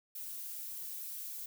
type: noise with flanger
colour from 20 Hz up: violet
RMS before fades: -43 dBFS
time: 0.15-1.46 s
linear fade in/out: 5 ms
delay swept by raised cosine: 1 to 6.9 ms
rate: 1.7 Hz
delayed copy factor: -0.55
effects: none